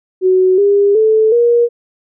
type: tone with pitch steps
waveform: sine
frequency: 372.1 / 403.4 / 437.4 / 474.3 Hz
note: F#4 / G4 / A4 / A#4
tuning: +10 / +50 / -10 / +30 cents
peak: -7 dBFS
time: 0.21-1.69 s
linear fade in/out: 50 ms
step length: 370 ms
effects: none